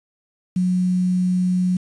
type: tone with quantisation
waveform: sine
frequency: 181.9 Hz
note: F#3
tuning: 29 cents flat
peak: -16 dBFS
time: 0.56-1.77 s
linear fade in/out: 5 ms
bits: 7
effects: resampled to 22050 Hz